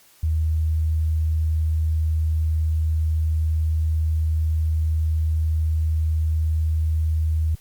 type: tone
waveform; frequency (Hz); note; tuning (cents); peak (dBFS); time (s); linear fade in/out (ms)
sine; 79; D#2; +27; -18; 0.23-7.55; 5
effects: white hiss -54 dBFS RMS until 7.6 s + Opus 48 kbps